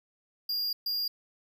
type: tone bursts at uneven times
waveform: square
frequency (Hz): 4819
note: D8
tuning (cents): +44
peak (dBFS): -29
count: 2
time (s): 0.49-0.73 / 0.86-1.08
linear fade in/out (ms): 5
effects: none